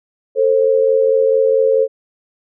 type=tone pair together; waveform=sine; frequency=446.5 / 531 Hz; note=A4 / C5; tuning=+25 / +25 cents; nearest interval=minor third; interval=300 cents; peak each=-13 dBFS; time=0.35-1.88 s; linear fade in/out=50 ms; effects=none